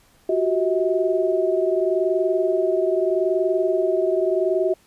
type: tone cluster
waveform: sine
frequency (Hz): 361.4 / 382.2 / 639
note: F#4 / G4 / D#5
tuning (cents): -41 / -44 / +46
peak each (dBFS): -22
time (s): 0.29-4.74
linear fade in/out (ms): 5
effects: pink hiss -57 dBFS RMS until 4.86 s + resampled to 32000 Hz